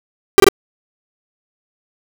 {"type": "tone bursts", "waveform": "45% pulse", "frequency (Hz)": 392, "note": "G4", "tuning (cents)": 0, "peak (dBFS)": -3, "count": 3, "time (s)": [0.38, 0.486], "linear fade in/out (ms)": 0, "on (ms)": 20, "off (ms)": 23, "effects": []}